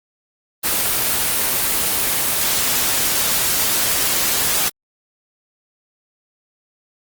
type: noise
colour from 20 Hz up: white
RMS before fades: -18 dBFS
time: 0.63-4.7 s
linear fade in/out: 20 ms
effects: Opus 24 kbps